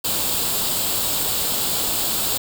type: noise with comb filter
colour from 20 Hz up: white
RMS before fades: -22 dBFS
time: 0.04-2.38 s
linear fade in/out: 10 ms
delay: 0.25 ms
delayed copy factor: +0.6
effects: none